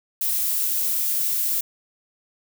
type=noise; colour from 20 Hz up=violet; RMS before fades=-23 dBFS; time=0.21-1.61 s; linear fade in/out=5 ms; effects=none